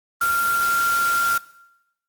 sine tone in noise, 1384 Hz, F6, 16 cents flat, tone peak -17 dBFS, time 0.21-1.38 s, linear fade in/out 5 ms, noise white, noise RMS -29 dBFS, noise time 0.21-1.38 s, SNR +9 dB, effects noise-tail reverb RT60 0.9 s tail -21 dB re dry + Opus 24 kbps

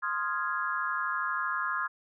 sine chord, F minor seventh, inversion second, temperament equal, 1046.5 / 1244.5 / 1396.9 / 1661.2 Hz, C6 / Eb6 / F6 / Ab6, 0 / 0 / 0 / 0 cents, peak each -34 dBFS, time 0.02-1.88 s, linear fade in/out 20 ms, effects none

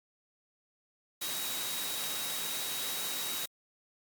sine tone in noise, 3818 Hz, A#7, 41 cents sharp, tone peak -40 dBFS, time 1.21-3.46 s, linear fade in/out 10 ms, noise white, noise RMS -36 dBFS, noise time 1.21-3.46 s, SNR -7 dB, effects high-pass 150 Hz 12 dB/octave + Opus 48 kbps

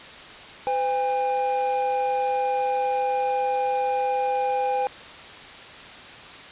triangle tone pair together, 509 / 808 Hz, C5 / G#5, -48 / -48 cents, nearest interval minor sixth, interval 800 cents, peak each -24 / -21 dBFS, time 0.67-4.87 s, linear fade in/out 0 ms, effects white hiss -41 dBFS RMS until 6.51 s + resampled to 8000 Hz

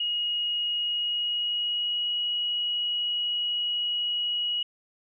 sine tone with pitch glide, 2885 to 2908 Hz, F#7 to F#7, -44 to -31 cents, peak -25 dBFS, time 0-4.63 s, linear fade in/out 5 ms, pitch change +13 cents, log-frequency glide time 0.77-2.17 s, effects none

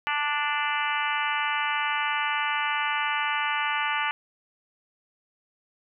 harmonic tone, 293.7 Hz, D4, in tune, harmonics 3 / 4 / 5 / 6 / 7 / 8 / 9 / 10, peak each -30 / -31 / -32 / -33 / -33 / -34 / -35 / -35 dBFS, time 0.07-4.11 s, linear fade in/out 0 ms, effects none

